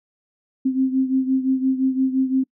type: beating tone pair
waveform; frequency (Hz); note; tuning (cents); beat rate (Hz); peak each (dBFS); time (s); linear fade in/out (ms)
sine; 261.6 / 267.4; C4 / C4; 0 / +38; 5.8; -18 / -23; 0.65-2.44; 10
effects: noise-tail reverb RT60 0.1 s tail -26 dB re dry